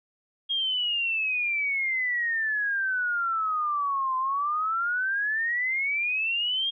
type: exponential two-way sweep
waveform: sine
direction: down then up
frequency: 3264 to 1029 to 3264 Hz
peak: -24 dBFS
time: 0.49-6.71 s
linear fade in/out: 20 ms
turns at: 4.17 s
effects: none